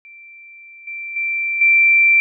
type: tone with level steps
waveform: sine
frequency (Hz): 2349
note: D7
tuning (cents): 0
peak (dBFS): -38 / -26 / -18 / -9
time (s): 0.05-2.2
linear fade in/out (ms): 0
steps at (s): 0.87 / 1.16 / 1.61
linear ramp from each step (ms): 5
effects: none